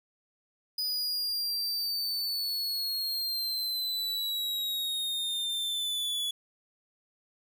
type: exponential sweep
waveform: 45% pulse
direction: down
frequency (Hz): 4978 to 3400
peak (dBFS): -29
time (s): 0.78-6.31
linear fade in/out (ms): 5
effects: none